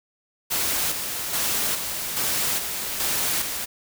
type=noise with tremolo; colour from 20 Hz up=white; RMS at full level=-24 dBFS; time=0.5-3.66 s; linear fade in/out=20 ms; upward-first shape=square; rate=1.2 Hz; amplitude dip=45%; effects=none